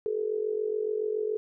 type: tone with amplitude modulation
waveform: sine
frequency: 429.5 Hz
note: A4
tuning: 42 cents flat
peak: -23 dBFS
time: 0.06-1.37 s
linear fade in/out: 0 ms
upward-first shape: sine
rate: 47.1 Hz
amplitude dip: 80%
effects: none